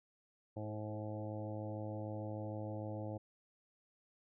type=harmonic tone with a mistuned harmonic; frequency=106.6 Hz; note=G#2; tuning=46 cents sharp; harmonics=1 / 2 / 3 / 4 / 5 / 6 / 7 / 8; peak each=-43 / -50 / -47 / -56 / -47 / -52 / -54 / -56 dBFS; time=0.56-3.18 s; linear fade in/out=10 ms; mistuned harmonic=4; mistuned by=+16 cents; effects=none

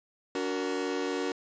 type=chord; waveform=40% pulse; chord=D augmented; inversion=none; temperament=equal with one note detuned; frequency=286.8 / 370 / 466.2 Hz; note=D4 / F#4 / A#4; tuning=-41 / 0 / 0 cents; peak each=-33 dBFS; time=0.35-1.32 s; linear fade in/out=2 ms; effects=resampled to 16000 Hz

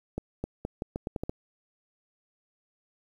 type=accelerating click train; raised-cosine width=2 ms; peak=-18 dBFS; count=9; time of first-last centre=0.18-1.295 s; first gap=260 ms; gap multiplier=0.81; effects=9-bit

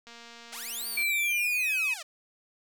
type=click train; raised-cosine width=0.2 ms; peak=-31 dBFS; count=225; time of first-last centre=0.07-1.027 s; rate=234 Hz
type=linear two-way sweep; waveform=5% pulse; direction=up then down; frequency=570 to 4699 to 570 Hz; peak=-26 dBFS; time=0.52-2.03 s; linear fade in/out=10 ms; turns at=0.88 s
type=tone with pitch glide; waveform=sine; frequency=2339 to 2536 Hz; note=D7 to D#7; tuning=-8 to +32 cents; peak=-25 dBFS; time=0.97-1.94 s; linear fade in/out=5 ms; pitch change=+140 cents; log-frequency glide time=1.2-1.72 s
effects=none

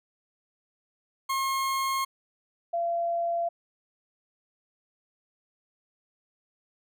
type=tone pair in turn; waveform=40% pulse / sine; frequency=1076 / 682.7 Hz; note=C6 / F5; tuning=+48 / -40 cents; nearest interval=minor sixth; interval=788 cents; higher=first; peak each=-25 dBFS; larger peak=neither; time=1.29-2.05 / 2.73-3.49 s; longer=neither; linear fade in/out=10 ms; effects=none

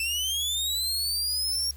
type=linear sweep; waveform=sawtooth; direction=up; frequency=2637 to 5588 Hz; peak=-23 dBFS; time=0-1.71 s; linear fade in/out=2 ms; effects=added 70 Hz sine -42 dBFS peak until 1.76 s + white hiss -55 dBFS RMS until 1.76 s

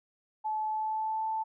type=tone with pitch glide; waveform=sine; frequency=864 to 880.6 Hz; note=A5 to A5; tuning=-32 to +1 cents; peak=-29 dBFS; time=0.44-1.44 s; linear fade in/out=20 ms; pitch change=+33 cents; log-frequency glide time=0.67-1.27 s; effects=none

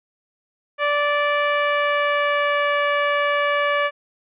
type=tone with pitch glide; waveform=15% pulse; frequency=583 to 578.3 Hz; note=D5 to D5; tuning=-13 to -27 cents; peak=-11 dBFS; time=0.78-3.91 s; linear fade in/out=50 ms; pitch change=-14 cents; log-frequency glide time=1.45-2.79 s; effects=resampled to 8000 Hz

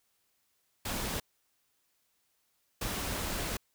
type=noise bursts at uneven times; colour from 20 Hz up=pink; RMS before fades=-35 dBFS; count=2; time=0.85-1.2 / 2.81-3.57 s; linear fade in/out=5 ms; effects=white hiss -75 dBFS RMS until 3.74 s

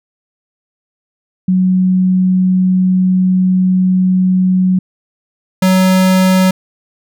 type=tone pair in turn; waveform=sine / square; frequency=185 / 186.83 Hz; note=F#3 / F#3; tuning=0 / +17 cents; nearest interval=unison; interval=17 cents; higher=second; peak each=-8 dBFS; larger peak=neither; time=1.48-4.79 / 5.62-6.51 s; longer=first; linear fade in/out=5 ms; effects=none

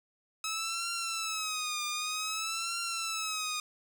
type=tone with vibrato; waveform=10% pulse; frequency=1288 Hz; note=E6; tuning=41 cents flat; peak=-24 dBFS; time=0.44-3.6 s; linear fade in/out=2 ms; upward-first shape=triangle; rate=0.53 Hz; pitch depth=120 cents each way; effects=none

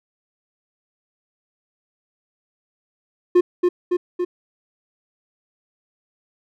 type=tone with echo; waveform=triangle; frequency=356.2 Hz; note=F4; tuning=34 cents sharp; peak=-8 dBFS; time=3.35-3.41 s; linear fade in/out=10 ms; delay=280 ms; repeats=3; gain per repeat=-3 dB; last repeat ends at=4.25 s; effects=none

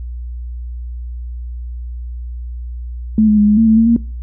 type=tone with pitch steps; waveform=sine; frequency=216.9 / 211.9 / 207.8 / 209.7 / 225.3 / 219.9 / 226.6 / 232.8 Hz; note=A3 / G#3 / G#3 / G#3 / A3 / A3 / A#3 / A#3; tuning=-25 / +35 / +1 / +17 / +41 / -1 / -49 / -2 cents; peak=-7 dBFS; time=3.18-3.964 s; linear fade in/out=2 ms; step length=98 ms; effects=noise-tail reverb RT60 0.4 s tail -21 dB re dry + added 60 Hz sine -23 dBFS peak until 4.22 s

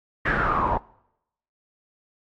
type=noise with low-pass filter sweep; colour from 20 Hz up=pink; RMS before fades=-23 dBFS; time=0.25-0.78 s; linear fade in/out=10 ms; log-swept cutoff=1800 to 870 Hz; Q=7.2; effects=noise-tail reverb RT60 0.8 s tail -24 dB re dry + AAC 32 kbps

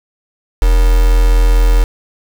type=tone with quantisation; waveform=sine; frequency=42.21 Hz; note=E1; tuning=42 cents sharp; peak=-6 dBFS; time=0.62-1.84 s; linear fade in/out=0 ms; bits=3; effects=none

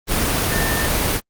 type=tone in noise; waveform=sine; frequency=1800 Hz; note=A6; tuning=39 cents sharp; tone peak=-24 dBFS; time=0.48-0.91 s; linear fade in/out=50 ms; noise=pink; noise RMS=-19 dBFS; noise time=0.07-1.21 s; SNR=-8 dB; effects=Opus 24 kbps

